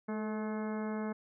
harmonic tone with a mistuned harmonic, 214.6 Hz, A3, 43 cents flat, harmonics 1 / 2 / 3 / 4 / 5 / 6 / 7 / 8 / 10, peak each -35 / -41 / -45 / -47 / -49 / -51 / -52 / -53 / -55 dBFS, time 0.08-1.13 s, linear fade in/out 10 ms, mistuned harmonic 2, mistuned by +32 cents, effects none

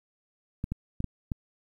clicks, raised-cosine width 5 ms, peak -18 dBFS, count 5, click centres 0.641 / 0.72 / 1.004 / 1.043 / 1.318 s, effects 10-bit

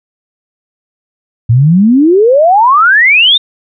sine exponential sweep, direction up, 110 to 3729 Hz, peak -3 dBFS, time 1.49-3.38 s, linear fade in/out 10 ms, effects none

